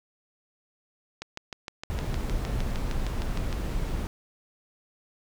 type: click train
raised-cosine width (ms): 0.2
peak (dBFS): -18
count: 16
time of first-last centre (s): 1.22-3.528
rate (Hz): 6.5
type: noise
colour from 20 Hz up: brown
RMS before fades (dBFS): -29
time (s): 1.9-4.07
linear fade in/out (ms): 0
effects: none